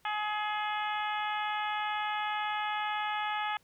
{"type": "harmonic tone", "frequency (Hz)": 422, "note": "G#4", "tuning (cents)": 28, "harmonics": [2, 3, 4, 5, 6, 7, 8], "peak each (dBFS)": [-33, -37, -39, -41, -43, -44, -45], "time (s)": [0.05, 3.57], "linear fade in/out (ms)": 2, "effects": ["pink hiss -67 dBFS RMS until 3.63 s"]}